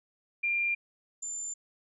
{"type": "tone pair in turn", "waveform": "sine", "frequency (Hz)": [2390, 7162], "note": ["D7", "A8"], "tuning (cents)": [30, 30], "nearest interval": "octave + perfect fifth", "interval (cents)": 1900, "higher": "second", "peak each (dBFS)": [-26, -34], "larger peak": "first", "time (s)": [[0.43, 0.75], [1.22, 1.54]], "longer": "neither", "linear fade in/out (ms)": 10, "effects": []}